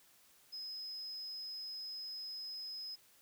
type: tone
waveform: triangle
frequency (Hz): 5080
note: D#8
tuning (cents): +35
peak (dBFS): -40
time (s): 0.52-2.96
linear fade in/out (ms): 20
effects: tanh soft clip ceiling -38 dBFS + white hiss -66 dBFS RMS until 3.21 s